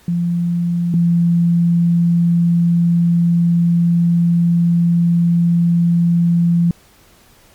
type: tone pair in turn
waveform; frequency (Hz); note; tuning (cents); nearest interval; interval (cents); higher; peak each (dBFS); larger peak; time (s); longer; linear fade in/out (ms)
sine; 172.4 / 170.91; F3 / F3; -22 / -37; unison; 15; first; -14 / -10; second; 0.08-0.94 / 0.94-6.71; second; 2
effects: pink hiss -49 dBFS RMS until 7.54 s + MP3 96 kbps